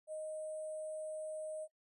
sine tone with sample-and-hold, 623 Hz, D#5, 2 cents sharp, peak -40 dBFS, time 0.07-1.68 s, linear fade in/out 50 ms, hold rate 8820 Hz, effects noise-tail reverb RT60 0.1 s tail -20 dB re dry + resampled to 32000 Hz

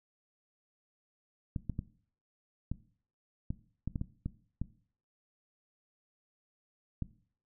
clicks, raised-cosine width 5 ms, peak -22 dBFS, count 11, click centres 1.562 / 1.697 / 1.791 / 2.716 / 3.505 / 3.876 / 3.958 / 4.014 / 4.26 / 4.616 / 7.023 s, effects noise-tail reverb RT60 0.5 s tail -17 dB re dry

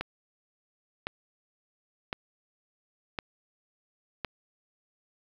click train, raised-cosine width 0.3 ms, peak -15 dBFS, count 5, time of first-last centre 0.01-4.247 s, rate 0.944 Hz, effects low-pass 5000 Hz 12 dB/octave + 8-bit

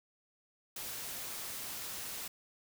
white noise, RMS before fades -42 dBFS, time 0.76-2.28 s, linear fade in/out 5 ms, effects none

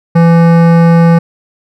sine tone with hard clipping, 167.8 Hz, E3, 31 cents sharp, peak -5 dBFS, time 0.15-1.19 s, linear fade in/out 10 ms, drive 16 dB, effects none

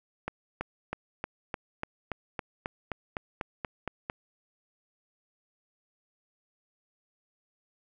accelerating click train, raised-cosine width 0.5 ms, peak -17 dBFS, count 15, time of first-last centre 0.28-4.099 s, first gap 330 ms, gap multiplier 0.97, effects none

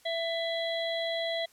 harmonic tone, 665 Hz, E5, 15 cents sharp, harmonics 1 / 3 / 5 / 6, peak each -31 / -37 / -36 / -40 dBFS, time 0.05-1.46 s, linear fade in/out 10 ms, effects white hiss -61 dBFS RMS until 1.52 s + low-pass 12000 Hz 12 dB/octave

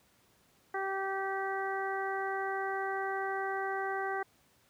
harmonic tone, 387.8 Hz, G4, 19 cents flat, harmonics 1 / 2 / 3 / 4 / 5, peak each -37 / -36 / -41 / -39 / -42 dBFS, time 0.74-4.23 s, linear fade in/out 5 ms, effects pink hiss -67 dBFS RMS until 4.69 s + high-pass 80 Hz 12 dB/octave

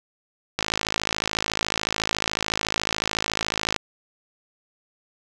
click train, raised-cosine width 0.2 ms, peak -5 dBFS, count 172, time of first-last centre 0.59-3.763 s, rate 53.9 Hz, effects none

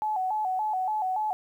sine tone with vibrato, 800 Hz, G5, 35 cents sharp, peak -25 dBFS, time 0.02-1.33 s, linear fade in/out 0 ms, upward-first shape square, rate 3.5 Hz, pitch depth 120 cents each way, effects 10-bit

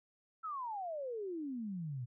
sine exponential sweep, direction down, 1346 to 116.54 Hz, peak -38 dBFS, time 0.43-2.06 s, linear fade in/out 20 ms, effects none

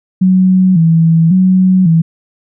sine tone with vibrato, 174.61 Hz, F3, in tune, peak -5 dBFS, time 0.21-2.02 s, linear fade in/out 10 ms, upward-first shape square, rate 0.91 Hz, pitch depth 110 cents each way, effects none

